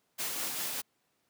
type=noise with tremolo; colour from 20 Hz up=white; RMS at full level=-34 dBFS; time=0.18-0.82 s; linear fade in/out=20 ms; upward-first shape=sine; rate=5 Hz; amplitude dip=30%; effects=pink hiss -75 dBFS RMS until 1.29 s + high-pass 150 Hz 12 dB/octave